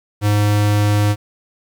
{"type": "tone", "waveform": "square", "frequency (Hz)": 103.83, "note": "G#2", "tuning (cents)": 0, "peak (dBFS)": -13, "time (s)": [0.21, 1.16], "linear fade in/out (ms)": 50, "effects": ["8-bit"]}